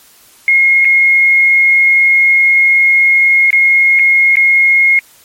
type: tone with dropouts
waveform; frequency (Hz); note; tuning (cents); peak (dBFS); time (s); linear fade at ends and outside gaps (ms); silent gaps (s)
sine; 2152; C7; +48; -5; 0.48-4.99; 1; 0.847-0.852 / 3.505-3.529 / 3.99-3.994 / 4.356-4.369
effects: white hiss -44 dBFS RMS until 5.24 s + MP3 64 kbps